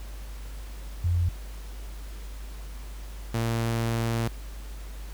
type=tone pair in turn; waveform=sine / sawtooth; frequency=87.31 / 115.18 Hz; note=F2 / A#2; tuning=0 / -20 cents; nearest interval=perfect fourth; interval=480 cents; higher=second; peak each=-21 dBFS; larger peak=neither; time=1.04-1.29 / 3.34-4.28 s; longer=second; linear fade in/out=5 ms; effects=added 50 Hz sine -36 dBFS peak until 5.13 s + pink hiss -49 dBFS RMS until 5.13 s